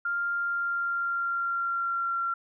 sine tone with pitch glide, 1396.9 to 1370.5 Hz, F6 to F6, 0 to -33 cents, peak -26 dBFS, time 0.05-2.34 s, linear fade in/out 5 ms, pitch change -33 cents, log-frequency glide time 0.34-2.19 s, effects none

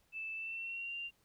sine tone with pitch glide, 2637 to 2781 Hz, E7 to F7, 0 to -8 cents, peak -39 dBFS, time 0.12-1.11 s, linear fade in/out 50 ms, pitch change +92 cents, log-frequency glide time 0.34-0.95 s, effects pink hiss -73 dBFS RMS until 1.24 s

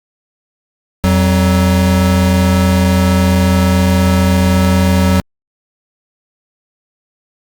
square tone pair together, 87.31 / 187.37 Hz, F2 / F#3, 0 / +22 cents, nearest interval octave + minor second, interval 1322 cents, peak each -12 dBFS, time 1.04-5.2 s, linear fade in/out 0 ms, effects Opus 48 kbps

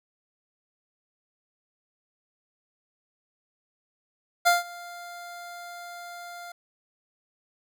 25% pulse tone with ADSR envelope, 698.5 Hz, F5, in tune, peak -12 dBFS, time 4.45-6.52 s, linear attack 21 ms, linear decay 160 ms, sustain -23 dB, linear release 4 ms, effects none

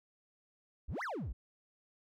triangle exponential two-way sweep, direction up then down, 42.28 to 2125 to 42.28 Hz, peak -35 dBFS, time 0.88-1.33 s, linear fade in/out 10 ms, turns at 1.03 s, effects none

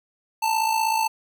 square tone with amplitude modulation, 887 Hz, A5, 14 cents sharp, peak -18 dBFS, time 0.42-1.08 s, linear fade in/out 10 ms, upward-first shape sine, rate 56.2 Hz, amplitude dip 60%, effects none

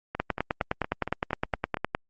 two click trains, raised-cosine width 0.5 ms, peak -16 / -10 dBFS, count 8 / 18, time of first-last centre 0.15-1.77 / 0.2-1.949 s, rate 4.32 / 9.72 Hz, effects Opus 48 kbps

